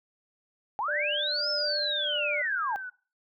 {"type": "linear two-way sweep", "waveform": "sine", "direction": "up then down", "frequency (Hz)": [776, 5300, 776], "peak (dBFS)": -27, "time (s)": [0.79, 2.76], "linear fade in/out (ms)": 0, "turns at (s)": 1.5}
{"type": "tone with tremolo", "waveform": "sine", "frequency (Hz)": 592, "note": "D5", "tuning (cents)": 14, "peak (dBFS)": -31, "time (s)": [0.88, 2.42], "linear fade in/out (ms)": 5, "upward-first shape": "sine", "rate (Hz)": 1.6, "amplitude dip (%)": 45}
{"type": "tone with vibrato", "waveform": "sine", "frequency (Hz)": 1512, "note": "F#6", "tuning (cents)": 37, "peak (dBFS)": -35, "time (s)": [0.92, 2.9], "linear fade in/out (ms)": 10, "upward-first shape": "sine", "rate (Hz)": 1.3, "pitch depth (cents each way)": 120}
{"effects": ["noise-tail reverb RT60 0.4 s tail -24 dB re dry"]}